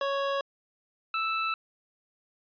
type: tone pair in turn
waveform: 25% pulse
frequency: 554.4 / 1318.6 Hz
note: C#5 / E6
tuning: 0 / 0 cents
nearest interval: octave + minor third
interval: 1500 cents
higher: second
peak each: -23 dBFS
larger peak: neither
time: 0.01-0.41 / 1.14-1.54 s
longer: neither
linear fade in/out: 2 ms
effects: resampled to 11025 Hz